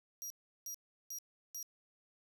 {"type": "tone bursts", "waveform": "sawtooth", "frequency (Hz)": 5730, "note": "F8", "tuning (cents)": 44, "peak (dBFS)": -39, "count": 4, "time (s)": [0.22, 1.628], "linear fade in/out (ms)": 0, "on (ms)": 82, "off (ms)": 360, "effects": []}